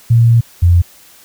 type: tone pair in turn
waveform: sine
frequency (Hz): 116.54 / 87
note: A#2 / F2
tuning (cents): 0 / -6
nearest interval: perfect fourth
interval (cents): 506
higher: first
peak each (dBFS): -5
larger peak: neither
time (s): 0.1-0.41 / 0.62-0.82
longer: first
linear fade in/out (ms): 10
effects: white hiss -43 dBFS RMS until 1.24 s